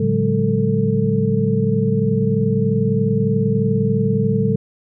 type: tone cluster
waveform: sine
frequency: 112.6 / 143.8 / 186.9 / 207.1 / 444.8 Hz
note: A2 / D3 / F#3 / G#3 / A4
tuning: +40 / -36 / +18 / -5 / +19 cents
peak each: -21 dBFS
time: 0-4.56 s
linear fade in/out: 5 ms
effects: none